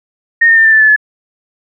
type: tone with pitch steps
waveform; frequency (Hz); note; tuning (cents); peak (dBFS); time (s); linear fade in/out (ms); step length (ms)
sine; 1846 / 1823.7 / 1801.8 / 1780 / 1758.6 / 1737.4 / 1716.4; A#6 / A#6 / A6 / A6 / A6 / A6 / A6; -17 / -38 / +41 / +20 / -1 / -22 / -43; -4; 0.41-0.963; 10; 79
effects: none